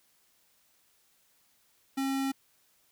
square tone, 270 Hz, C#4, 45 cents flat, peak -29 dBFS, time 1.97-2.32 s, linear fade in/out 10 ms, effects white hiss -68 dBFS RMS until 2.91 s

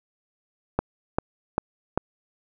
click train, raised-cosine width 1 ms, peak -7 dBFS, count 4, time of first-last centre 0.79-1.976 s, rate 2.53 Hz, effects none

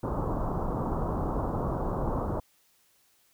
pink low-pass noise, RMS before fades -30 dBFS, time 0.03-2.4 s, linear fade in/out 5 ms, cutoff 1200 Hz, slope 48 dB/octave, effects white hiss -66 dBFS RMS until 3.33 s

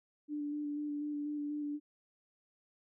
sine tone with vibrato, 294.3 Hz, D4, 4 cents sharp, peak -35 dBFS, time 0.28-1.8 s, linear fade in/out 50 ms, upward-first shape square, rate 4.1 Hz, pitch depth 14 cents each way, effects none

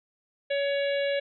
harmonic tone, 562 Hz, C#5, 24 cents sharp, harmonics 1 / 3 / 4 / 5 / 6 / 7, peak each -25 / -35 / -37 / -39 / -41 / -42 dBFS, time 0.5-1.2 s, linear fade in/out 10 ms, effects none

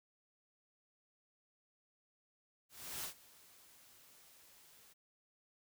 white noise with ADSR envelope, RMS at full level -42 dBFS, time 2.69-4.94 s, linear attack 350 ms, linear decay 96 ms, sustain -21 dB, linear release 19 ms, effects none

